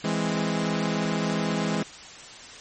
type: chord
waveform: sawtooth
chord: E augmented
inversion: none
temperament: equal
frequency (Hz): 164.81 / 207.7 / 261.6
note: E3 / G#3 / B#3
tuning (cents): 0 / 0 / 0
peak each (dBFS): -24 / -23 / -28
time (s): 0.04-1.83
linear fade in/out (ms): 5
effects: white hiss -43 dBFS RMS until 2.6 s + MP3 32 kbps